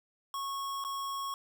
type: tone with dropouts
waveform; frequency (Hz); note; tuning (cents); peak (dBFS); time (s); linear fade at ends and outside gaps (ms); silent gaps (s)
square; 1100; C#6; -14; -35; 0.34-1.34; 1; 0.84-0.848
effects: none